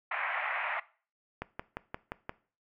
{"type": "band-pass noise", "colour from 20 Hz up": "white", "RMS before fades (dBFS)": -34, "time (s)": [0.11, 0.8], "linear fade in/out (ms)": 5, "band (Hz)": [640, 2400], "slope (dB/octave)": 48}
{"type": "click train", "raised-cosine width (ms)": 0.5, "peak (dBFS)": -20, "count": 6, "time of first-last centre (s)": [1.42, 2.294], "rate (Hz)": 5.72}
{"effects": ["noise-tail reverb RT60 0.4 s tail -19 dB re dry"]}